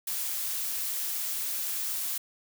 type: noise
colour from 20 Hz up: blue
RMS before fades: -32 dBFS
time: 0.07-2.18 s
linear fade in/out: 5 ms
effects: none